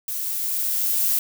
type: noise with level ramp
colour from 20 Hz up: violet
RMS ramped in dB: -28 to -20 dBFS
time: 0.08-1.19 s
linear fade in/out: 2 ms
effects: none